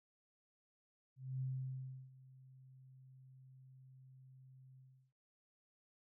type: tone with ADSR envelope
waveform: sine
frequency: 130.81 Hz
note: C3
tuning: in tune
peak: -37 dBFS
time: 1.16-5.13 s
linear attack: 250 ms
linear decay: 690 ms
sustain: -21 dB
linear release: 350 ms
effects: none